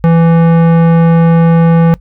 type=tone with tanh clipping; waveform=sine; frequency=166.3 Hz; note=E3; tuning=16 cents sharp; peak=-6 dBFS; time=0.04-1.94 s; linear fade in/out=0 ms; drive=17 dB; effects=noise-tail reverb RT60 0.1 s tail -21 dB re dry + added 50 Hz sine -35 dBFS peak until 2 s